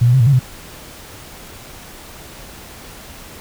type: tone with pitch steps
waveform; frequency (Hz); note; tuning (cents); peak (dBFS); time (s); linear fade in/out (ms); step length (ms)
sine; 119.4 / 122.3 / 132.3 / 115.5 / 140.4 / 127.3; A#2 / B2 / C3 / A#2 / C#3 / C3; +42 / -16 / +20 / -16 / +22 / -47; -8; 0.01-0.394; 10; 64
effects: pink hiss -37 dBFS RMS until 3.4 s